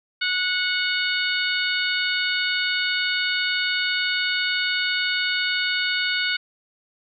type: harmonic tone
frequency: 734 Hz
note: F#5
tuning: 14 cents flat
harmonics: 2 / 3 / 4 / 5 / 6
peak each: -25 / -27 / -28 / -29 / -30 dBFS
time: 0.21-6.37 s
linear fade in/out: 10 ms
effects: none